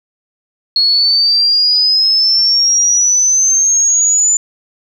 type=exponential sweep; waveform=sine; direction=up; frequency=4314 to 7070 Hz; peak=-8 dBFS; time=0.76-4.37 s; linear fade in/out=2 ms; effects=7-bit